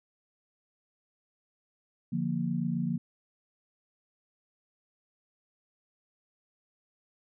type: chord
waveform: sine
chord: Bb major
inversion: first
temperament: equal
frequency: 146.83 / 174.61 / 233.1 Hz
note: D3 / F3 / Bb3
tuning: 0 / 0 / 0 cents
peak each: -34 / -31 / -32 dBFS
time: 2.12-2.98 s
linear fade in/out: 10 ms
effects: none